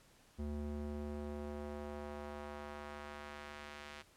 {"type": "tone with band-pass filter sweep", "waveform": "square", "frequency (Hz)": 73.42, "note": "D2", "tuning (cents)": 0, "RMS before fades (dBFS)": -45, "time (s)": [0.38, 4.03], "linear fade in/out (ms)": 20, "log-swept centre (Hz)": [200, 2500], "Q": 0.79, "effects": ["pink hiss -66 dBFS RMS until 4.16 s", "low-pass 12000 Hz 12 dB/octave"]}